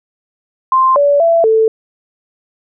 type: tone with pitch steps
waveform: sine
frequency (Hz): 1047 / 573 / 669 / 442.6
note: C6 / D5 / E5 / A4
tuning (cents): +1 / -43 / +25 / +10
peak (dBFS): -7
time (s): 0.72-1.68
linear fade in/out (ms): 2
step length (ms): 240
effects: none